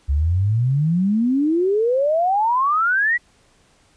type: exponential sweep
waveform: sine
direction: up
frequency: 67 to 1975.5 Hz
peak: -15 dBFS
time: 0.08-3.18 s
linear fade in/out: 20 ms
effects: pink hiss -57 dBFS RMS until 3.96 s + resampled to 22050 Hz